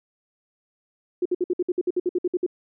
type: tone bursts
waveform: sine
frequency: 358.4 Hz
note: F4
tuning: 45 cents sharp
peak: -19 dBFS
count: 14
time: 1.22-2.464 s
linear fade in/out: 5 ms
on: 35 ms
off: 58 ms
effects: none